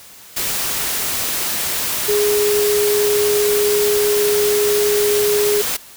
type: tone in noise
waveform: sine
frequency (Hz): 415.3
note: G#4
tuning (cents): 0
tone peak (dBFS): -14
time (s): 2.08-5.62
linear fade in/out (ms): 10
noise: white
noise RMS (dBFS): -21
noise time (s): 0.36-5.77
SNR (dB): +4
effects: white hiss -41 dBFS RMS until 5.96 s